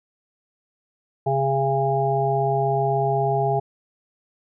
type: harmonic tone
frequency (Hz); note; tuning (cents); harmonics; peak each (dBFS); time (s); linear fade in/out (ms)
136.3; C#3; -29; 1 / 3 / 5 / 6; -24 / -24 / -24 / -24; 1.26-3.6; 10
effects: none